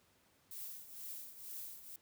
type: noise with tremolo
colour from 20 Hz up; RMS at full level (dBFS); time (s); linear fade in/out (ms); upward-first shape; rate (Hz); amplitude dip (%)
violet; -45; 0.51-1.96; 2; triangle; 2.1; 75
effects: pink hiss -71 dBFS RMS until 2.01 s + high-pass 80 Hz 12 dB/octave